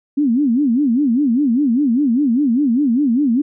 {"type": "tone with vibrato", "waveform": "sine", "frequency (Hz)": 260, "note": "C4", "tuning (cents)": -11, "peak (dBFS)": -12, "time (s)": [0.17, 3.42], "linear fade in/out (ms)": 10, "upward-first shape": "sine", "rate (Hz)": 5, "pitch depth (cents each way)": 250, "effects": []}